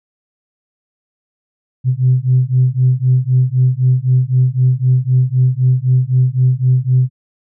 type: beating tone pair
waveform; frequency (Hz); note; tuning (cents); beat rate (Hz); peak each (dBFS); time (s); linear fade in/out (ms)
sine; 126 / 129.9; B2 / C3; +35 / -12; 3.9; -12; 1.84-7.1; 50
effects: tanh soft clip ceiling -3 dBFS